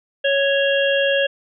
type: harmonic tone with a mistuned harmonic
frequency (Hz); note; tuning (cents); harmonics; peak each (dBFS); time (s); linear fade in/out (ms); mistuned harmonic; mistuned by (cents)
554.4; C#5; 0; 1 / 3 / 5 / 6; -17 / -22 / -24 / -25; 0.24-1.27; 10; 6; -35
effects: none